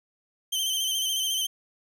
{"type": "tone with vibrato", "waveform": "sawtooth", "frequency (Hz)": 3109, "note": "G7", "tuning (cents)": -15, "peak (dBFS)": -22, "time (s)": [0.52, 1.47], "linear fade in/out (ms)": 10, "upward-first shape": "square", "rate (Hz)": 14, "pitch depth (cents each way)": 34, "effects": []}